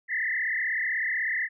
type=tone with frequency modulation; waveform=sine; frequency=1900 Hz; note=A#6; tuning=33 cents sharp; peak=-25 dBFS; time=0.08-1.49 s; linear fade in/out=50 ms; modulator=36.1 Hz; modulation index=4.3; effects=none